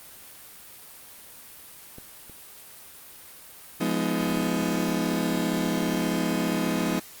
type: clicks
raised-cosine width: 2 ms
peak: -28 / -31 dBFS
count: 2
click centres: 1.984 / 2.297 s
type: chord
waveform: 35% pulse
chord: F half-diminished seventh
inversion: none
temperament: just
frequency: 174.61 / 209.5 / 251.4 / 314.3 Hz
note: F3 / Ab3 / Cb4 / Eb4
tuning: 0 / +15 / +31 / +18 cents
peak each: -28 dBFS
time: 3.8-7 s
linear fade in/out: 10 ms
effects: white hiss -46 dBFS RMS until 7.2 s + Opus 32 kbps